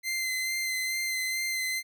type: tone with vibrato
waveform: sawtooth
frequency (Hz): 2069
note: C7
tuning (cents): -20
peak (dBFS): -25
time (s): 0.03-1.83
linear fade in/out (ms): 50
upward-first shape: sine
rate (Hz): 2.3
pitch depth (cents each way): 19
effects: none